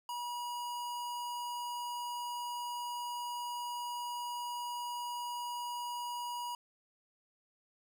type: tone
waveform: square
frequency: 965 Hz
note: B5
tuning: 40 cents flat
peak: -38 dBFS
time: 0.09-6.55 s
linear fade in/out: 2 ms
effects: none